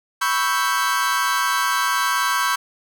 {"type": "chord", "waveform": "40% pulse", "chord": "C# half-diminished seventh", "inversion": "third", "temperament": "equal", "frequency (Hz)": [987.8, 1108.7, 1318.5, 1568], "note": ["B5", "C#6", "E6", "G6"], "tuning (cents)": [0, 0, 0, 0], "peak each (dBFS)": [-24, -22, -25, -22], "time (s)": [0.21, 2.56], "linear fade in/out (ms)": 10, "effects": []}